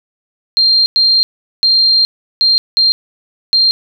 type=tone bursts at uneven times; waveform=sine; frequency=4186 Hz; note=C8; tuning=in tune; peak=-7 dBFS; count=6; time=0.57-0.86 / 0.96-1.23 / 1.63-2.05 / 2.41-2.58 / 2.77-2.92 / 3.53-3.71 s; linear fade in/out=0 ms; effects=none